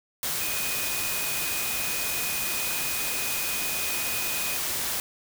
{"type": "tone in noise", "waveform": "sine", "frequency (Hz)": 2489, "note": "D#7", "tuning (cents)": 0, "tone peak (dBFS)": -34, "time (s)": [0.41, 4.57], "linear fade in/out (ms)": 0, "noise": "white", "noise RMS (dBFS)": -29, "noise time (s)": [0.23, 5], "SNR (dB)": -8, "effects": []}